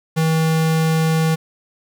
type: tone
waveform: square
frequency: 160.4 Hz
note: E3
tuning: 47 cents flat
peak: -15 dBFS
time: 0.16-1.36 s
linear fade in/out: 20 ms
effects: 8-bit